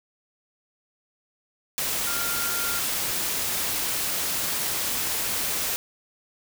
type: tone in noise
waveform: sine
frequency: 1396.9 Hz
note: F6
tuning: in tune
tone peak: -32 dBFS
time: 2.07-2.79 s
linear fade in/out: 0 ms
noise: white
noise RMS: -27 dBFS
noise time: 1.78-5.76 s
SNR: -8 dB
effects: none